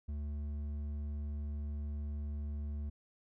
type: tone with hard clipping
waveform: sine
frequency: 73.42 Hz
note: D2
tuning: in tune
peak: -38 dBFS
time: 0.08-2.9 s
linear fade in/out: 10 ms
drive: 6 dB
effects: none